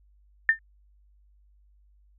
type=tone with exponential decay; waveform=sine; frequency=1799 Hz; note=A6; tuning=38 cents sharp; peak=-12 dBFS; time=0.49-0.59 s; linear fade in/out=1 ms; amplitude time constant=21 ms; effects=added 50 Hz sine -57 dBFS peak until 2.18 s